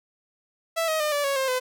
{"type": "tone with pitch steps", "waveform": "sawtooth", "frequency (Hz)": [659.3, 631.3, 604.6, 578.9, 554.4, 530.9, 508.4], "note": ["E5", "D#5", "D#5", "D5", "C#5", "C5", "C5"], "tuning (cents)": [0, 25, -50, -25, 0, 25, -50], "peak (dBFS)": -19, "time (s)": [0.76, 1.6], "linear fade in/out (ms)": 20, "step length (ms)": 120, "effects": []}